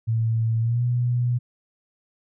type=tone with pitch glide; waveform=sine; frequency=113.2 to 122.03 Hz; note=A2 to B2; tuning=+50 to -20 cents; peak=-19 dBFS; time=0.07-1.39 s; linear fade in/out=20 ms; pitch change=+130 cents; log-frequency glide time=0.6-0.83 s; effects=none